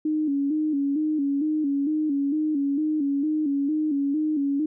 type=tone with vibrato; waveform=sine; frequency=293.7 Hz; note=D4; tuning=in tune; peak=-21 dBFS; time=0.05-4.66 s; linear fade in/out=5 ms; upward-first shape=square; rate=2.2 Hz; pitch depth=82 cents each way; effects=none